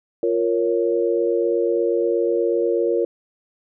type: chord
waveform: sine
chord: Bb minor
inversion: second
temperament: equal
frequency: 349.2 / 466.2 / 554.4 Hz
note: F4 / Bb4 / Db5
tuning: 0 / 0 / 0 cents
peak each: -21 / -20 / -24 dBFS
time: 0.23-3.05 s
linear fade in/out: 2 ms
effects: none